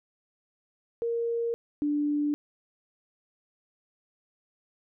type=tone pair in turn; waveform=sine; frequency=466.2 / 293.7 Hz; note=A#4 / D4; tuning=0 / 0 cents; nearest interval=minor sixth; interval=800 cents; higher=first; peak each=-26 / -24 dBFS; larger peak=second; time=1.02-1.54 / 1.82-2.34 s; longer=neither; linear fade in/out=0 ms; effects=none